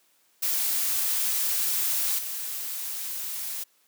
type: noise with level steps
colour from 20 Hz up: blue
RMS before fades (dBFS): -26 / -33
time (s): 0.42-3.64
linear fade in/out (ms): 10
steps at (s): 2.18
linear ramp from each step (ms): 10
effects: white hiss -65 dBFS RMS until 3.87 s + high-pass 200 Hz 12 dB/octave